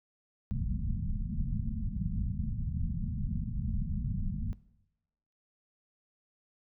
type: low-pass noise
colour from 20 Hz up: pink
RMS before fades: -33 dBFS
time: 0.51-4.53 s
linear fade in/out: 0 ms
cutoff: 230 Hz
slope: 96 dB/octave
effects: noise-tail reverb RT60 0.9 s tail -19 dB re dry